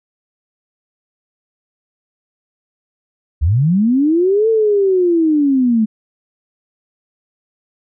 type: linear two-way sweep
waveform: sine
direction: up then down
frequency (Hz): 65.41 to 452.9 to 212.1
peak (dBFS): -10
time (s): 3.41-5.86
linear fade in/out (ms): 20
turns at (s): 4.49
effects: none